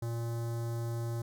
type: tone with notch filter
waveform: square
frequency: 116.54 Hz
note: A#2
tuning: in tune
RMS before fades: -35 dBFS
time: 0.02-1.22 s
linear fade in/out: 5 ms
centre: 2600 Hz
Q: 0.53
effects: none